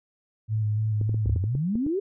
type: tone with vibrato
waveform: sine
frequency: 107.5 Hz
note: A2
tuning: 40 cents flat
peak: -22 dBFS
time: 0.48-1.4 s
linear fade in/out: 50 ms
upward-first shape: square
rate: 3.4 Hz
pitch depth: 23 cents each way
type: clicks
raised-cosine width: 3 ms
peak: -21 dBFS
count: 10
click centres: 1.013 / 1.094 / 1.144 / 1.259 / 1.296 / 1.361 / 1.44 / 1.552 / 1.755 / 1.865 s
type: exponential sweep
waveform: sine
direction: up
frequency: 61.74 to 415.3 Hz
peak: -23 dBFS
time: 1.25-2 s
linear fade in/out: 10 ms
effects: none